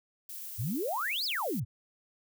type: noise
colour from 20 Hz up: violet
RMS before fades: -42 dBFS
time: 0.29-1.6 s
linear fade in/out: 5 ms
type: exponential two-way sweep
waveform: sine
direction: up then down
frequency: 93.7 to 5274 to 93.7 Hz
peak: -30 dBFS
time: 0.58-1.65 s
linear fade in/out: 20 ms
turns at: 1.25 s
effects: none